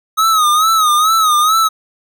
square tone with vibrato, 1262 Hz, D#6, 24 cents sharp, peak -10 dBFS, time 0.17-1.69 s, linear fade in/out 20 ms, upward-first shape sine, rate 2.3 Hz, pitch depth 88 cents each way, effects none

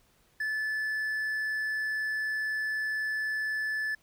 triangle tone, 1738 Hz, A6, 22 cents flat, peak -27 dBFS, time 0.4-3.95 s, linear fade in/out 5 ms, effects pink hiss -66 dBFS RMS until 4.02 s

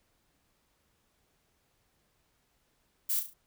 violet noise with echo, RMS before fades -30 dBFS, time 3.09-3.2 s, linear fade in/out 10 ms, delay 35 ms, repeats 4, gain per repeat -7 dB, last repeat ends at 3.34 s, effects pink hiss -73 dBFS RMS until 3.46 s

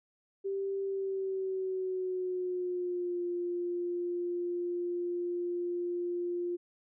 sine tone with pitch glide, 391.5 to 350.8 Hz, G4 to F4, -2 to +8 cents, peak -31 dBFS, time 0.44-6.57 s, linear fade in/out 20 ms, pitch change -190 cents, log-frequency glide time 0.82-3.23 s, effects none

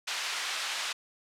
white band-pass noise, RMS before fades -34 dBFS, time 0.07-0.93 s, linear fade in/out 10 ms, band 1000 to 4300 Hz, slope 12 dB/octave, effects low-pass 12000 Hz 12 dB/octave

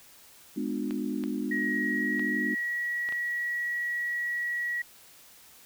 sine chord, G# diminished seventh, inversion none, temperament just, 207.7 / 249.2 / 299 / 358.8 Hz, G#3 / B3 / D4 / F4, 0 / +16 / +31 / +47 cents, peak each -34 / -33 / -33 / -39 dBFS, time 0.56-2.55 s, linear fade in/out 10 ms
clicks, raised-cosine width 0.3 ms, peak -25 dBFS, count 5, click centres 0.909 / 1.238 / 2.195 / 3.089 / 3.124 s
sine tone with pitch glide, 1896 to 1921.4 Hz, A#6 to B6, +29 to -48 cents, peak -28 dBFS, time 1.51-4.82 s, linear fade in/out 5 ms, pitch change +23 cents, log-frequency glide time 1.74-2.82 s
effects white hiss -54 dBFS RMS until 5.65 s

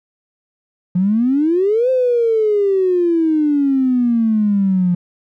triangle exponential two-way sweep, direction up then down, 174.61 to 523.3 to 174.61 Hz, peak -8 dBFS, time 0.95-4.95 s, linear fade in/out 10 ms, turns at 1.9 s, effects tanh soft clip ceiling -10 dBFS

